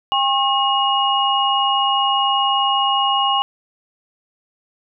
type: tone cluster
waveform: sine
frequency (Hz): 801 / 1082 / 2877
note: G5 / C#6 / F#7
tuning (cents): +37 / -42 / -49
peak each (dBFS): -19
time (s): 0.12-3.42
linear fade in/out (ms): 0
effects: none